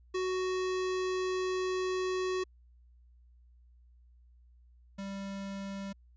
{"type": "tone pair in turn", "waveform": "square", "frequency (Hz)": [371, 196.53], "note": ["F#4", "G3"], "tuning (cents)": [5, 5], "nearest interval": "major seventh", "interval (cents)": 1100, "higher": "first", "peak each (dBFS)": [-31, -38], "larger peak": "first", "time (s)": [[0.14, 2.44], [4.98, 5.93]], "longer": "first", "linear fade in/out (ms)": 10, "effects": ["added 60 Hz sine -57 dBFS peak until 6.16 s", "resampled to 16000 Hz"]}